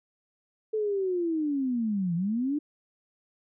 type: linear two-way sweep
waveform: sine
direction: down then up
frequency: 440 to 164.81 to 304.5 Hz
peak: -25 dBFS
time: 0.73-2.59 s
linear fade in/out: 10 ms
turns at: 2.15 s
effects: none